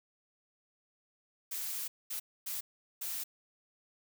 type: noise bursts at uneven times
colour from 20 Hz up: blue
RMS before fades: -38 dBFS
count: 4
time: 1.51-1.88 / 2.1-2.2 / 2.46-2.61 / 3.01-3.24 s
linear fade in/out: 10 ms
effects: none